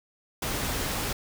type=noise; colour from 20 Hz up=pink; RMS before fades=-30 dBFS; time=0.42-1.13 s; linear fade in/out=5 ms; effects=none